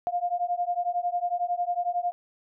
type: beating tone pair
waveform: sine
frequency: 700 / 711 Hz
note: F5 / F5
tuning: +4 / +31 cents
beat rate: 11 Hz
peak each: -28 dBFS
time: 0.07-2.12 s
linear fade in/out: 0 ms
effects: none